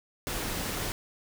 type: noise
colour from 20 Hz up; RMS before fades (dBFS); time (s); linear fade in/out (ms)
pink; -33; 0.27-0.92; 0
effects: none